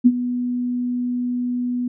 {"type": "tone with ADSR envelope", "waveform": "sine", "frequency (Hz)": 246, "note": "B3", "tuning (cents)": -7, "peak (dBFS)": -6, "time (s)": [0.04, 1.88], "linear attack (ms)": 23, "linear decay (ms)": 48, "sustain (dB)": -14, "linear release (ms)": 5, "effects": []}